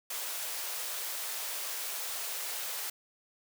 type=high-pass noise; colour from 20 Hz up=white; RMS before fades=-37 dBFS; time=0.1-2.9 s; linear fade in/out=5 ms; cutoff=450 Hz; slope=24 dB/octave; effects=none